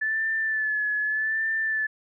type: tone with vibrato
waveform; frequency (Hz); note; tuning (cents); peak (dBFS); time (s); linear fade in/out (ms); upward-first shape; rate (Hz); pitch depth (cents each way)
sine; 1741; A6; -19; -23; 0.01-1.87; 10; sine; 0.83; 41
effects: none